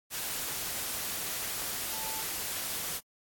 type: tone in noise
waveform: sine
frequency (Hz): 880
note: A5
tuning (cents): 0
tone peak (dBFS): -42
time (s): 1.9-2.24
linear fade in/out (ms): 50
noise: white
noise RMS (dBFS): -35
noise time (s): 0.1-3.01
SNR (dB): -10
effects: AAC 64 kbps